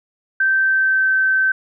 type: tone with pitch glide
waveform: sine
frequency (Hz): 1556 to 1543.5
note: G6 to G6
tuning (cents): -13 to -27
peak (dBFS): -13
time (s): 0.4-1.52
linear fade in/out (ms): 5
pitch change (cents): -14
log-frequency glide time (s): 0.61-1.11
effects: none